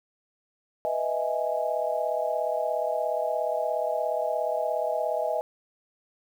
sine chord, E major seventh, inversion second, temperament equal, 493.9 / 622.3 / 659.3 / 830.6 Hz, B4 / D#5 / E5 / G#5, 0 / 0 / 0 / 0 cents, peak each -33 / -28 / -30 / -32 dBFS, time 0.85-5.41 s, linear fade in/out 0 ms, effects 9-bit

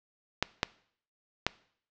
clicks, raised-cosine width 0.2 ms, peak -7 dBFS, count 3, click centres 0.426 / 0.631 / 1.466 s, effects noise-tail reverb RT60 0.6 s tail -21 dB re dry + low-pass 5000 Hz 12 dB/octave

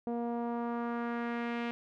sawtooth tone with low-pass filter sweep, 236.2 Hz, A#3, 23 cents sharp, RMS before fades -35 dBFS, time 0.07-1.71 s, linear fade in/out 0 ms, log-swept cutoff 640 to 2600 Hz, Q 1.7, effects none

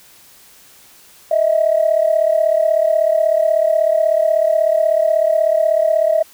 sine tone pair together, 622.3 / 658.6 Hz, D#5 / E5, 0 / -2 cents, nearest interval minor second, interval 98 cents, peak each -14 dBFS, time 1.31-6.23 s, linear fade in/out 5 ms, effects tanh soft clip ceiling -4 dBFS + white hiss -46 dBFS RMS until 6.33 s

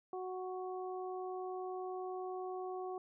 harmonic tone, 370 Hz, F#4, in tune, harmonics 1 / 2 / 3, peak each -41 / -44 / -50 dBFS, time 0.13-2.98 s, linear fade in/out 2 ms, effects none

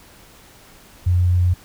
sine tone, 89.2 Hz, F2, 37 cents sharp, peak -13 dBFS, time 1.06-1.54 s, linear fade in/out 10 ms, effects pink hiss -47 dBFS RMS until 1.64 s

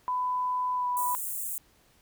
sine tone with pitch glide, 1000 to 987.4 Hz, B5 to B5, +21 to -1 cents, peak -26 dBFS, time 0.08-1.15 s, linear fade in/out 0 ms, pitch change -22 cents, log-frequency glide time 0.75-0.87 s
white high-pass noise, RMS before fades -34 dBFS, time 0.97-1.58 s, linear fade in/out 0 ms, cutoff 7500 Hz, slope 48 dB/octave
effects pink hiss -63 dBFS RMS until 2.01 s

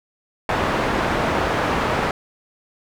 white low-pass noise, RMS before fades -21 dBFS, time 0.49-2.11 s, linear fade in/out 2 ms, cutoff 1200 Hz, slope 12 dB/octave, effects none

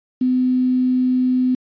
sine tone with quantisation, 254 Hz, B3, 49 cents sharp, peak -14 dBFS, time 0.21-1.55 s, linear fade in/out 5 ms, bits 7, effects resampled to 11025 Hz

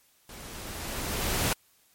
pink noise with level ramp, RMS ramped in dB -45 to -25 dBFS, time 0.29-1.53 s, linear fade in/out 2 ms, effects white hiss -64 dBFS RMS until 1.94 s + MP3 64 kbps

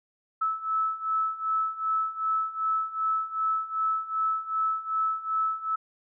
sine beating tone pair, 1304 / 1306.6 Hz, E6 / E6, -19 / -16 cents, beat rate 2.6 Hz, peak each -30 / -27 dBFS, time 0.41-5.76 s, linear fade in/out 10 ms, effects none

